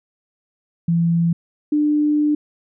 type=tone pair in turn; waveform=sine; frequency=168.5 / 298.2 Hz; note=E3 / D4; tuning=+38 / +27 cents; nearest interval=minor seventh; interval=989 cents; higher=second; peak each=-14 dBFS; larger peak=neither; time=0.88-1.33 / 1.72-2.35 s; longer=second; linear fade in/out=5 ms; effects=none